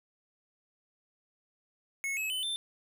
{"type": "tone with pitch steps", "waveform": "square", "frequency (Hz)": [2191, 2576, 3028, 3559], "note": ["C#7", "E7", "F#7", "A7"], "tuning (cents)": [-21, -41, 39, 19], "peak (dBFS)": -32, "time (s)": [2.04, 2.56], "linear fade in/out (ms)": 0, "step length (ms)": 130, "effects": []}